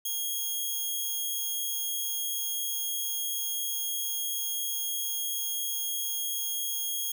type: tone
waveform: 5% pulse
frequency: 3273 Hz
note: G#7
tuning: 26 cents flat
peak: -21 dBFS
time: 0.05-7.12 s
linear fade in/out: 5 ms
effects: none